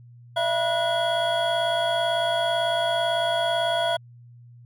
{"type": "tone cluster", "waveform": "triangle", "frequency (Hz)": [616, 674, 969, 1465, 3330], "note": ["D#5", "E5", "B5", "F#6", "G#7"], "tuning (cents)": [-17, 38, -33, -18, 4], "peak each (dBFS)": [-29, -21, -29, -29, -27], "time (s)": [0.36, 3.97], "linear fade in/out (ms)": 10, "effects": ["tanh soft clip ceiling -9 dBFS", "added 120 Hz sine -45 dBFS peak until 4.65 s"]}